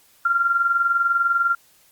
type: tone with tremolo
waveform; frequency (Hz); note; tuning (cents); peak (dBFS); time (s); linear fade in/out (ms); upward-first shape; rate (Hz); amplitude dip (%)
sine; 1383; F6; -17; -14; 0.25-1.55; 5; sine; 20; 60
effects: white hiss -56 dBFS RMS until 1.91 s + Opus 48 kbps